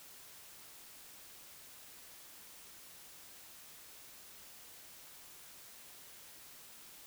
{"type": "silence", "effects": ["white hiss -55 dBFS RMS until 7.06 s"]}